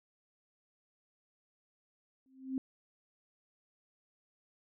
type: tone with exponential growth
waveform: sine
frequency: 263.4 Hz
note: C4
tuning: 12 cents sharp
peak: -29 dBFS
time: 2.26-2.58 s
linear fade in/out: 1 ms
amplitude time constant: 69 ms
effects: none